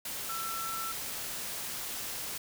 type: tone in noise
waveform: sine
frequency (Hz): 1338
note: E6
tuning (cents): +25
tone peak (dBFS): -36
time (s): 0.29-0.92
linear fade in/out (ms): 5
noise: white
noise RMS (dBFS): -38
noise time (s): 0.05-2.38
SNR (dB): -1
effects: none